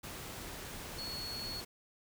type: tone in noise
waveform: sine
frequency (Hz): 4362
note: C#8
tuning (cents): -29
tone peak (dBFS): -40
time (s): 0.98-1.61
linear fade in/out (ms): 10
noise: pink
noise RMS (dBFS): -45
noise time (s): 0.03-1.65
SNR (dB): +2
effects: none